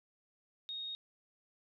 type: tone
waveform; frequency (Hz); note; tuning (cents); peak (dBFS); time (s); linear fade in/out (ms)
sine; 3729; A#7; 0; -39; 0.69-0.95; 0
effects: none